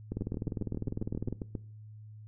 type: two click trains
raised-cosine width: 3 ms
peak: -21 / -22 dBFS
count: 25 / 11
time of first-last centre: 0.12-1.326 / 0.21-1.552 s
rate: 19.9 / 7.45 Hz
effects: noise-tail reverb RT60 0.5 s tail -20 dB re dry + added 107 Hz sine -46 dBFS peak until 2.27 s